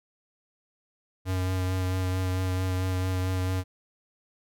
square tone with vibrato, 92.7 Hz, F#2, 4 cents sharp, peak -26 dBFS, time 1.25-3.64 s, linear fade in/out 50 ms, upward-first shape sine, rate 4.5 Hz, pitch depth 16 cents each way, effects none

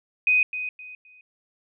sine tone with echo, 2500 Hz, D#7, 8 cents sharp, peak -16 dBFS, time 0.27-0.43 s, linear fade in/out 2 ms, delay 260 ms, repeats 3, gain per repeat -11 dB, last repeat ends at 1.21 s, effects none

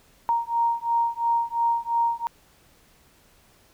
sine beating tone pair, 931 / 933.9 Hz, A#5 / A#5, -2 / +3 cents, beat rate 2.9 Hz, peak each -24 dBFS, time 0.29-2.27 s, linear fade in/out 0 ms, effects pink hiss -58 dBFS RMS until 3.73 s

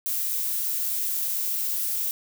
violet noise, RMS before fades -27 dBFS, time 0.06-2.11 s, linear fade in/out 0 ms, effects none

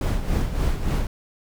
brown noise with tremolo, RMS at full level -20 dBFS, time 0.01-1.07 s, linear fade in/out 2 ms, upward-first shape sine, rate 3.5 Hz, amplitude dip 60%, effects none

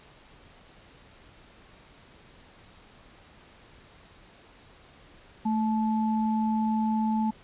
sine tone pair together, 220 / 867.6 Hz, A3 / A5, 0 / -25 cents, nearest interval 2 octaves, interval 2375 cents, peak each -24 / -30 dBFS, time 5.45-7.31 s, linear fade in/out 10 ms, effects pink hiss -54 dBFS RMS until 7.43 s + resampled to 8000 Hz

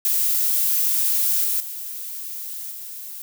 violet noise with level steps, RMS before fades -20 / -22 / -32 / -35 dBFS, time 0.05-3.22 s, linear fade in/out 0 ms, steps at 1.44 / 1.6 / 2.71 s, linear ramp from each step 2 ms, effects none

